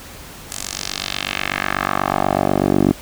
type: tone with band-pass filter sweep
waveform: 10% pulse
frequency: 48.17 Hz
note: G1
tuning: 30 cents flat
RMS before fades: -20 dBFS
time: 0.5-2.92 s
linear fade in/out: 10 ms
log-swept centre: 8600 to 310 Hz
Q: 1.7
effects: pink hiss -37 dBFS RMS until 3.01 s